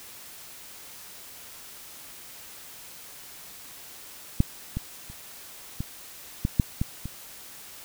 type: clicks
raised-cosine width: 5 ms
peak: -6 / -16 / -30 / -17 / -11 / -6 / -12 / -21 dBFS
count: 8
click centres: 4.404 / 4.77 / 5.1 / 5.805 / 6.451 / 6.598 / 6.815 / 7.056 s
effects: white hiss -45 dBFS RMS until 7.84 s